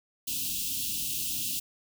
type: band-stop noise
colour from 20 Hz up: white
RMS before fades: -32 dBFS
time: 0.27-1.6 s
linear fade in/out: 10 ms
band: 320 to 2600 Hz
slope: 96 dB/octave
effects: none